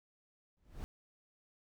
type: noise with exponential growth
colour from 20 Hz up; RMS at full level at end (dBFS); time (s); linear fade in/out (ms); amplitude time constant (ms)
brown; -39; 0.57-0.84; 0; 58
effects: none